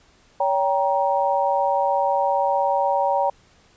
sine chord, G diminished, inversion second, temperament just, 564.5 / 784 / 940.8 Hz, Db5 / G5 / Bb5, +31 / 0 / +16 cents, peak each -22 dBFS, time 0.4-3.3 s, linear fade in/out 5 ms, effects pink hiss -56 dBFS RMS until 3.76 s + resampled to 16000 Hz

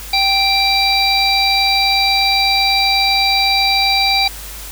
harmonic tone, 784 Hz, G5, in tune, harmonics 1 / 3 / 5 / 6, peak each -17 / -17 / -17 / -17 dBFS, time 0.13-4.28 s, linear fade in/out 5 ms, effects added 50 Hz sine -32 dBFS peak until 4.71 s + white hiss -32 dBFS RMS until 4.71 s

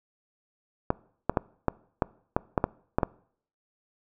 clicks, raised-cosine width 1 ms, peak -8 dBFS, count 10, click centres 0.904 / 1.296 / 1.372 / 1.683 / 2.022 / 2.365 / 2.578 / 2.641 / 2.985 / 3.032 s, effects noise-tail reverb RT60 0.6 s tail -23 dB re dry

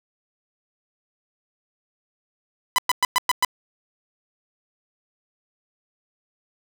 sawtooth tone bursts, 1000 Hz, B5, 21 cents sharp, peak -12 dBFS, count 6, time 2.76-3.448 s, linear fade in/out 0 ms, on 23 ms, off 110 ms, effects none

